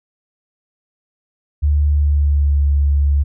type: tone with pitch glide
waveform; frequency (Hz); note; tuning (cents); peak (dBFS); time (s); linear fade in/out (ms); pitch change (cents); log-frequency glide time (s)
sine; 73.42 to 71.29; D2 to C#2; 0 to +49; -11; 1.62-3.24; 20; -51; 1.9-2.61
effects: none